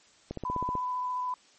click train, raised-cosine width 2 ms, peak -21 dBFS, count 8, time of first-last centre 0.31-0.753 s, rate 15.8 Hz
sine tone with vibrato, 1000 Hz, B5, 21 cents sharp, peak -29 dBFS, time 0.45-1.34 s, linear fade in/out 2 ms, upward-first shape sine, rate 14 Hz, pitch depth 9 cents each way
effects white hiss -60 dBFS RMS until 1.58 s + MP3 32 kbps

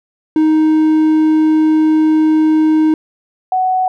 triangle / sine tone pair in turn, 312.3 / 744.5 Hz, D#4 / F#5, +7 / +11 cents, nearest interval octave + minor third, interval 1504 cents, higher second, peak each -6 / -11 dBFS, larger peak first, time 0.36-2.94 / 3.52-3.88 s, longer first, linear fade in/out 2 ms, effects none

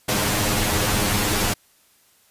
pink noise with comb filter, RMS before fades -21 dBFS, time 0.08-1.54 s, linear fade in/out 10 ms, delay 9.7 ms, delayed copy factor +1, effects white hiss -58 dBFS RMS until 2.3 s + resampled to 32000 Hz

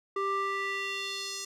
square tone with band-pass filter sweep, 393.1 Hz, G4, 5 cents sharp, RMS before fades -33 dBFS, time 0.16-1.45 s, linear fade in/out 5 ms, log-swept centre 900 to 6300 Hz, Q 2, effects none

